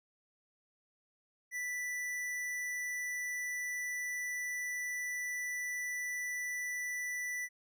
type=tone with tanh clipping; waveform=sine; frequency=1975.5 Hz; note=B6; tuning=in tune; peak=-37 dBFS; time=1.51-7.49 s; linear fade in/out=50 ms; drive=18 dB; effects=none